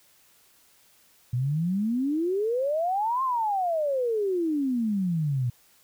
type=exponential two-way sweep; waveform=sine; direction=up then down; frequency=118.3 to 1077 to 118.3 Hz; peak=-23 dBFS; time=1.33-5.5 s; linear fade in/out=5 ms; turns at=3.23 s; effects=white hiss -60 dBFS RMS until 5.83 s